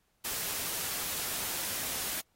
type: noise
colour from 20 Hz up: white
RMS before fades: -35 dBFS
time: 0.24-2.21 s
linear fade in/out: 10 ms
effects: pink hiss -74 dBFS RMS until 2.35 s + AAC 48 kbps